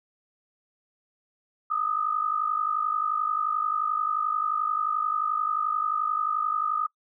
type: tone pair together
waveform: sine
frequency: 1222 / 1273.4 Hz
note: D#6 / D#6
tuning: -32 / +40 cents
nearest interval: minor second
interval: 72 cents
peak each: -26 / -28 dBFS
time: 1.7-6.87 s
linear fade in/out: 10 ms
effects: noise-tail reverb RT60 0.1 s tail -23 dB re dry